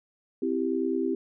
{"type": "chord", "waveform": "sine", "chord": "C major", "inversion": "none", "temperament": "equal with one note detuned", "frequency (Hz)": [261.6, 331.5, 392], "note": ["C4", "E4", "G4"], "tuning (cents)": [0, 10, 0], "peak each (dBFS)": -29, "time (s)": [0.42, 1.15], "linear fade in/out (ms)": 5, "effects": []}